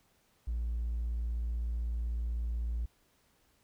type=tone; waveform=triangle; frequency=58 Hz; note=A#1; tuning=8 cents flat; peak=-28 dBFS; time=0.47-2.86 s; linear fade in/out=10 ms; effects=tanh soft clip ceiling -27 dBFS + pink hiss -70 dBFS RMS until 3.63 s